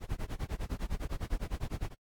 brown noise with tremolo, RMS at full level -32 dBFS, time 0-1.95 s, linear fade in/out 50 ms, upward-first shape sine, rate 9.9 Hz, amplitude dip 100%, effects noise-tail reverb RT60 0.1 s tail -25 dB re dry + AAC 64 kbps

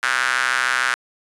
square tone with high-pass filter, 63.3 Hz, B1, 43 cents sharp, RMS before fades -20 dBFS, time 0.03-0.94 s, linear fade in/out 0 ms, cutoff 1500 Hz, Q 4.1, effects resampled to 24000 Hz

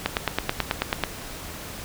click train, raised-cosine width 0.3 ms, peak -5 dBFS, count 10, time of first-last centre 0.06-1.037 s, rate 9.21 Hz, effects pink hiss -37 dBFS RMS until 1.84 s

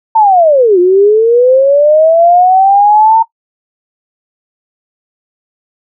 sine linear two-way sweep, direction down then up, 910 to 349.2 to 910 Hz, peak -3 dBFS, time 0.15-3.23 s, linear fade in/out 10 ms, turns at 0.79 s, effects noise-tail reverb RT60 0.1 s tail -18 dB re dry

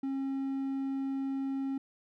triangle tone, 270.6 Hz, C#4, 42 cents flat, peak -29 dBFS, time 0.03-1.78 s, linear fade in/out 5 ms, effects none

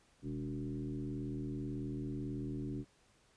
sine tone with frequency modulation, 207.7 Hz, G#3, in tune, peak -37 dBFS, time 0.22-2.85 s, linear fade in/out 50 ms, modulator 78.2 Hz, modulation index 1.7, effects pink hiss -69 dBFS RMS until 3.36 s + resampled to 22050 Hz

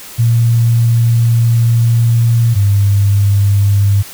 sine tone pair in turn, 116.54 / 100.58 Hz, A#2 / G2, 0 / +45 cents, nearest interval minor third, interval 255 cents, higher first, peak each -7 / -7 dBFS, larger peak neither, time 0.18-2.55 / 2.55-4.03 s, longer first, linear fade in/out 20 ms, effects white hiss -32 dBFS RMS until 4.13 s

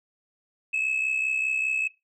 sine tone pair together, 2535 / 2600 Hz, D#7 / E7, +32 / -24 cents, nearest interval unison, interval 44 cents, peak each -27 / -23 dBFS, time 0.73-1.88 s, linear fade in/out 10 ms, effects noise-tail reverb RT60 0.2 s tail -18 dB re dry + tanh soft clip ceiling -20 dBFS

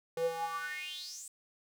square tone with high-pass filter sweep, 164.81 Hz, E3, in tune, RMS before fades -38 dBFS, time 0.17-1.28 s, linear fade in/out 2 ms, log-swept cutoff 400 to 8400 Hz, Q 8, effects none

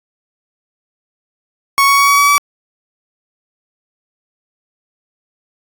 30% pulse tone with pitch steps, 1108.7 / 1116.4 / 1124.2 / 1132 / 1139.9 / 1147.8 Hz, C#6 / C#6 / C#6 / C#6 / C#6 / D6, 0 / +12 / +24 / +36 / +48 / -40 cents, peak -5 dBFS, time 1.78-2.38 s, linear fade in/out 0 ms, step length 100 ms, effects AAC 64 kbps

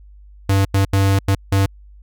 square tone bursts at uneven times, 97.7 Hz, G2, 5 cents flat, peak -13 dBFS, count 5, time 0.49-0.65 / 0.74-0.85 / 0.93-1.19 / 1.28-1.35 / 1.52-1.66 s, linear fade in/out 5 ms, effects added 50 Hz sine -40 dBFS peak until 2.02 s

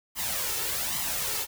white noise with flanger, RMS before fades -30 dBFS, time 0.15-1.47 s, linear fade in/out 50 ms, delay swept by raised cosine 0.98 to 2.28 ms, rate 1.2 Hz, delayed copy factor +0.6, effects none

